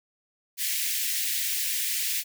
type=high-pass noise; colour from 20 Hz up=white; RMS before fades=-28 dBFS; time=0.57-2.24 s; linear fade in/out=50 ms; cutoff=1800 Hz; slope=48 dB/octave; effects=none